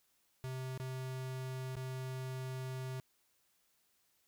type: tone with dropouts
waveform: square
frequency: 130 Hz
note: C3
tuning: 11 cents flat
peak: -40 dBFS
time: 0.44-3 s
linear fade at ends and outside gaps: 0 ms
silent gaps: 0.776-0.799 / 1.755-1.767 s
effects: white hiss -75 dBFS RMS until 4.27 s